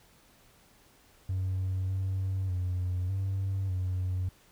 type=tone with pitch steps; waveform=triangle; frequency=93.9 / 95.3 / 90.8 / 96.7 / 92.1 Hz; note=F#2 / G2 / F#2 / G2 / F#2; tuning=+26 / -48 / -32 / -23 / -7 cents; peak=-25 dBFS; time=1.29-4.29 s; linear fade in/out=5 ms; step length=600 ms; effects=tanh soft clip ceiling -24 dBFS + pink hiss -61 dBFS RMS until 4.51 s